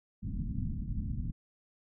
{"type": "low-pass noise", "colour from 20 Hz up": "pink", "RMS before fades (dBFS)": -35, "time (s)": [0.22, 1.32], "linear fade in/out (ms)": 20, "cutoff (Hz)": 250, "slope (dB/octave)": 48, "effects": []}